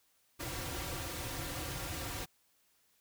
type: noise with comb filter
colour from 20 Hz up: pink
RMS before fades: -40 dBFS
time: 0.39-2.26 s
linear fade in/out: 20 ms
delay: 4.7 ms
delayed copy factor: -1
effects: white hiss -72 dBFS RMS until 3 s